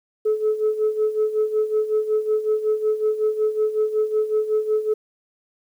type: tone with tremolo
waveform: sine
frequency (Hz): 430.6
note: A4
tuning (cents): -37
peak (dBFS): -14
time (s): 0.25-4.94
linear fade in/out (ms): 10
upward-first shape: sine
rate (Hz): 5.4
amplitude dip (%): 75
effects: tanh soft clip ceiling -13 dBFS + 9-bit